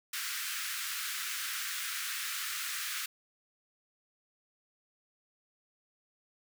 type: high-pass noise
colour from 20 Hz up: pink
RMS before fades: -37 dBFS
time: 0.13-3.06 s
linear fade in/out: 5 ms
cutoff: 1300 Hz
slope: 48 dB/octave
effects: none